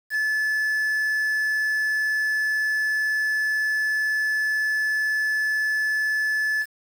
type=tone with quantisation; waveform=triangle; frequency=1729 Hz; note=A6; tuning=31 cents flat; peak=-19 dBFS; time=0.1-6.66 s; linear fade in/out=50 ms; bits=7; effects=none